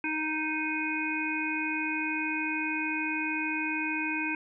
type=harmonic tone; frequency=311.1 Hz; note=D#4; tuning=in tune; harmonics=1 / 3 / 5 / 7 / 8; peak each=-33 / -38 / -36 / -38 / -32 dBFS; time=0.04-4.35 s; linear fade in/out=2 ms; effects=none